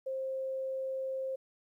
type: tone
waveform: sine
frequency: 529 Hz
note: C5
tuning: 19 cents sharp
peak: -33 dBFS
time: 0.06-1.36 s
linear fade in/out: 10 ms
effects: 12-bit